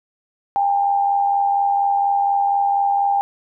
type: tone pair together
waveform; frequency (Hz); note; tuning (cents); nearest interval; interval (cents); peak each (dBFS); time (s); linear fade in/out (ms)
sine; 801.8 / 886; G5 / A5; +39 / +12; major second; 173; -15 / -26; 0.56-3.21; 0
effects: none